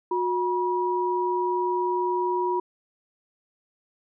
sine tone pair together, 362.2 / 965 Hz, F#4 / B5, -37 / -40 cents, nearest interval octave + perfect fourth, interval 1697 cents, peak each -25 dBFS, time 0.11-2.6 s, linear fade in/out 5 ms, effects none

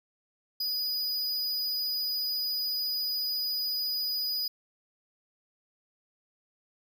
square tone, 4943 Hz, D#8, 12 cents flat, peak -29 dBFS, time 0.6-4.48 s, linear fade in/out 5 ms, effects none

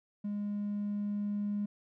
triangle tone with level ramp, 205.6 Hz, G#3, 17 cents flat, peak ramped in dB -30 to -27 dBFS, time 0.24-1.66 s, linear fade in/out 10 ms, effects tanh soft clip ceiling -28 dBFS

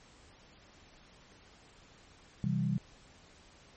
sine chord, C major, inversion none, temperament equal, 130.81 / 164.81 / 196 Hz, C3 / E3 / G3, 0 / 0 / 0 cents, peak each -33 dBFS, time 2.44-2.78 s, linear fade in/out 0 ms, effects pink hiss -59 dBFS RMS until 3.76 s + MP3 32 kbps

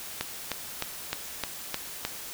click train, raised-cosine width 0.2 ms, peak -11 dBFS, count 7, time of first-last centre 0.21-2.05 s, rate 3.26 Hz, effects white hiss -40 dBFS RMS until 2.33 s

